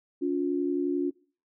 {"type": "tone pair together", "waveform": "sine", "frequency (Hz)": [283.5, 354.8], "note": ["C#4", "F4"], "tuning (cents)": [39, 27], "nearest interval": "major third", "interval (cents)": 388, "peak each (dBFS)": [-27, -28], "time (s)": [0.21, 1.11], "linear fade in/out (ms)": 20, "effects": ["noise-tail reverb RT60 0.4 s tail -21 dB re dry"]}